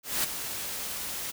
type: noise with ADSR envelope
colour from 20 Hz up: white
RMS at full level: -26 dBFS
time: 0.03-1.32 s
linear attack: 210 ms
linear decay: 8 ms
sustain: -9 dB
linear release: 21 ms
effects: none